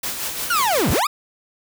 white noise with tremolo, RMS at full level -25 dBFS, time 0.03-1 s, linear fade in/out 5 ms, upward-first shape sine, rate 5.7 Hz, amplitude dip 45%
40% pulse linear two-way sweep, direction down then up, 1483 to 51.7 to 1280 Hz, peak -16 dBFS, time 0.5-1.07 s, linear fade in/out 5 ms, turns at 0.91 s
effects none

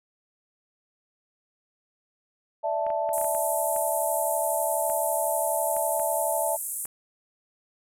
sine chord, D suspended second, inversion none, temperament equal, 587.3 / 659.3 / 880 Hz, D5 / E5 / A5, 0 / 0 / 0 cents, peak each -30 / -27 / -29 dBFS, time 2.63-6.57 s, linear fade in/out 20 ms
clicks, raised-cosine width 0.5 ms, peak -27 dBFS, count 12, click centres 2.866 / 2.903 / 3.091 / 3.181 / 3.214 / 3.245 / 3.349 / 3.763 / 4.899 / 5.766 / 5.997 / 6.854 s
pink band-pass noise, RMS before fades -33 dBFS, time 3.13-6.86 s, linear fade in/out 2 ms, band 8200 to 13000 Hz, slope 48 dB/octave
effects none

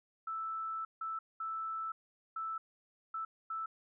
sine tone bursts at uneven times, 1318.5 Hz, E6, in tune, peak -36 dBFS, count 6, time 0.27-0.85 / 1.01-1.19 / 1.4-1.92 / 2.36-2.58 / 3.14-3.25 / 3.5-3.66 s, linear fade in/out 5 ms, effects none

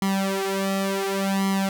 sawtooth tone with flanger, 194.6 Hz, G3, 12 cents flat, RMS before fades -24 dBFS, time 0.02-1.69 s, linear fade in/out 2 ms, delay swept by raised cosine 0.96 to 3.56 ms, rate 0.69 Hz, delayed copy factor +1, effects none

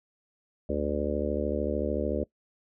harmonic tone, 73.42 Hz, D2, in tune, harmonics 1 / 3 / 4 / 5 / 6 / 7 / 8, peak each -34 / -34 / -34 / -34 / -34 / -34 / -34 dBFS, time 0.69-2.24 s, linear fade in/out 5 ms, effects noise-tail reverb RT60 0.1 s tail -21 dB re dry

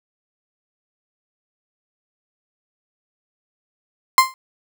35% pulse tone with exponential decay, 1046.5 Hz, C6, in tune, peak -3 dBFS, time 4.18-4.34 s, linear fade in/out 1 ms, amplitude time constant 34 ms, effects none

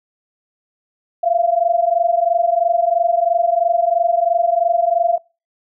sine tone pair together, 674 / 697 Hz, E5 / F5, +38 / -4 cents, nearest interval minor second, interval 58 cents, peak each -16 dBFS, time 1.23-5.18 s, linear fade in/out 10 ms, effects noise-tail reverb RT60 0.3 s tail -25 dB re dry

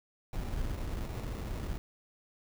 brown noise with sample-and-hold, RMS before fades -36 dBFS, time 0.33-1.78 s, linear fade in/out 0 ms, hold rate 1575 Hz, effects none

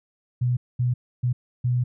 sine tone bursts at uneven times, 123.47 Hz, B2, in tune, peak -19 dBFS, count 4, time 0.41-0.57 / 0.79-0.94 / 1.23-1.33 / 1.64-1.84 s, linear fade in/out 10 ms, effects none

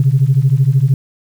sine beating tone pair, 128.1 / 141.1 Hz, C3 / C#3, -36 / +31 cents, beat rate 13 Hz, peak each -11 dBFS, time 0-0.94 s, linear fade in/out 2 ms, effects tanh soft clip ceiling -2 dBFS + 7-bit

